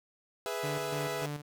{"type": "chord", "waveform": "sawtooth", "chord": "E major", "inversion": "first", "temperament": "equal", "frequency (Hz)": [415.3, 493.9, 659.3], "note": ["G#4", "B4", "E5"], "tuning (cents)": [0, 0, 0], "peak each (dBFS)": -34, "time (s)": [0.46, 1.26], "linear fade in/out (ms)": 0}
{"type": "tone with tremolo", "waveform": "sawtooth", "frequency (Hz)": 146.9, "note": "D3", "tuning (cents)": 1, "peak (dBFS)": -31, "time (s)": [0.63, 1.42], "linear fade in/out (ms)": 10, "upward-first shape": "square", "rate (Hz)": 3.4, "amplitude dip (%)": 60}
{"effects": []}